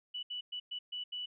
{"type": "tone bursts at uneven times", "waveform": "sine", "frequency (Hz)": 2960, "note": "F#7", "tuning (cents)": 0, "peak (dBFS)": -37, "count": 6, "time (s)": [[0.14, 0.23], [0.3, 0.41], [0.52, 0.6], [0.71, 0.79], [0.92, 1.04], [1.12, 1.26]], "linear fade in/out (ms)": 10, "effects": []}